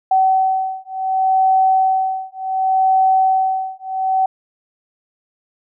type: beating tone pair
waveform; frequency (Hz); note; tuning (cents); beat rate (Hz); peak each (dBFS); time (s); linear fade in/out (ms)
sine; 760 / 760.68; F#5 / F#5; +46 / +48; 0.68; -16; 0.11-4.26; 5
effects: none